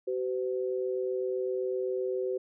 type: tone pair together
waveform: sine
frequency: 380.3 / 508 Hz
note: F#4 / B4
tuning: +48 / +49 cents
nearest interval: perfect fourth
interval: 501 cents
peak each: -30 / -33 dBFS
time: 0.07-2.38 s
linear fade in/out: 10 ms
effects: none